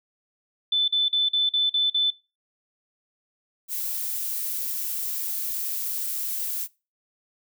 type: tone bursts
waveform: sine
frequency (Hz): 3515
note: A7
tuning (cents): -2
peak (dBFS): -19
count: 7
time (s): 0.72-2.104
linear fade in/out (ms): 5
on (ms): 160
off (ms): 44
type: noise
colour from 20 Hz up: violet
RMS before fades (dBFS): -29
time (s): 3.68-6.68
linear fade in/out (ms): 50
effects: noise-tail reverb RT60 0.3 s tail -23 dB re dry